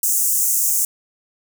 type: high-pass noise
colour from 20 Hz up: pink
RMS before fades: -18 dBFS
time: 0.03-0.85 s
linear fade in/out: 2 ms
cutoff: 6500 Hz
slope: 48 dB/octave
effects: none